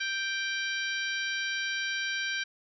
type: harmonic tone with a mistuned harmonic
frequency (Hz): 784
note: G5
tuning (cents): 0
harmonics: 2 / 3 / 4 / 5 / 6 / 7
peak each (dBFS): -32 / -36 / -38 / -40 / -42 / -43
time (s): 0-2.44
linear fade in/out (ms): 10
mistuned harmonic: 7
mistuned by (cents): +56
effects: none

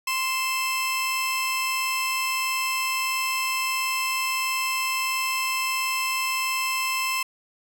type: tone pair together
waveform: sawtooth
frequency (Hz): 1046.5 / 2637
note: C6 / E7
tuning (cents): 0 / 0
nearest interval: octave + major third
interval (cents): 1600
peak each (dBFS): -23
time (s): 0.07-7.23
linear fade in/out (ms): 5
effects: none

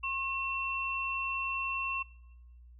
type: tone pair together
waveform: sine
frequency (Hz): 1078.5 / 2705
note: C#6 / E7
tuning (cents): -48 / +44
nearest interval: octave + major third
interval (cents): 1592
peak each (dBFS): -36 / -33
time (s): 0.03-2.03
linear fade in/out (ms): 10
effects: noise-tail reverb RT60 1.0 s tail -21 dB re dry + added 60 Hz sine -51 dBFS peak until 2.79 s

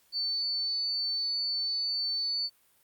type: tone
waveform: sine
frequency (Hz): 4501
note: C#8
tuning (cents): +26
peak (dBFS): -28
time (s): 0.12-2.5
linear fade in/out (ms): 50
effects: white hiss -66 dBFS RMS until 2.83 s + Opus 48 kbps

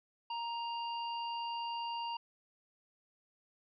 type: harmonic tone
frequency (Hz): 935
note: A#5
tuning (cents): +5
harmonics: 1 / 3 / 5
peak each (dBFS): -37 / -44 / -50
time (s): 0.3-2.17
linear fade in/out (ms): 5
effects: none

